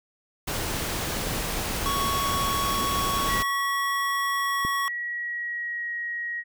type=noise; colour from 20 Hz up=pink; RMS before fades=-29 dBFS; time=0.47-3.43 s; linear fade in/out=10 ms
type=tone; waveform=square; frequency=1113 Hz; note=C#6; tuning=7 cents sharp; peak=-26 dBFS; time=1.86-4.88 s; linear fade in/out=0 ms
type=tone with pitch glide; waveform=sine; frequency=1935 to 1893 Hz; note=B6 to A#6; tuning=-36 to +26 cents; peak=-28 dBFS; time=3.27-6.44 s; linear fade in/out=50 ms; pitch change=-38 cents; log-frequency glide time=4.35-5.92 s
type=click; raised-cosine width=3 ms; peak=-19 dBFS; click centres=4.65 s
effects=none